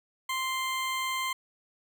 20% pulse tone, 1046.5 Hz, C6, in tune, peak -24 dBFS, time 0.29-1.33 s, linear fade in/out 5 ms, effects none

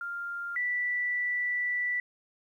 sine tone pair in turn, 1396.9 / 1967.3 Hz, F6 / B6, 0 / -7 cents, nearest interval tritone, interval 593 cents, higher second, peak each -33 / -27 dBFS, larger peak second, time 0.01-0.56 / 0.56-2 s, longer second, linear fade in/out 2 ms, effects 11-bit

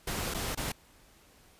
pink noise with dropouts, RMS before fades -34 dBFS, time 0.07-0.72 s, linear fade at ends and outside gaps 5 ms, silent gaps 0.34-0.344 / 0.549-0.573 s, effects pink hiss -60 dBFS RMS until 1.59 s + resampled to 32000 Hz

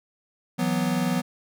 square chord, E suspended second, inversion none, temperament equal, 164.81 / 185 / 246.9 Hz, E3 / F#3 / B3, 0 / 0 / 0 cents, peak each -29 / -27 / -27 dBFS, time 0.58-1.22 s, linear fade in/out 20 ms, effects none

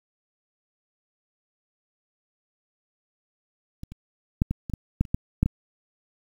clicks, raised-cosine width 5 ms, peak -23 / -27 / -7 / -13 / -21 / -15 / -8 / -28 / -10 / -6 / -11 dBFS, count 11, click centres 3.834 / 3.92 / 4.419 / 4.51 / 4.698 / 4.737 / 5.01 / 5.052 / 5.145 / 5.43 / 5.46 s, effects 8-bit

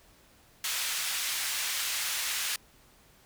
pink band-pass noise, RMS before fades -32 dBFS, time 0.64-2.56 s, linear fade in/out 2 ms, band 2000 to 15000 Hz, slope 12 dB/octave, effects pink hiss -60 dBFS RMS until 3.25 s

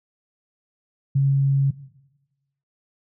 sine tone, 137.6 Hz, C#3, 12 cents flat, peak -15 dBFS, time 1.15-1.71 s, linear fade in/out 10 ms, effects noise-tail reverb RT60 1.0 s tail -17 dB re dry

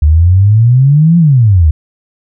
sine exponential two-way sweep, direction up then down, 72.6 to 174.61 to 72.6 Hz, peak -3 dBFS, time 0.02-1.71 s, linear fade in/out 5 ms, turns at 1.18 s, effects none

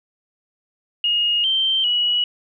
sine tone with pitch steps, 2863 / 3130 / 2924 Hz, F7 / G7 / F#7, +42 / -3 / -21 cents, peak -16 dBFS, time 1.04-2.24 s, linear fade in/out 2 ms, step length 400 ms, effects none

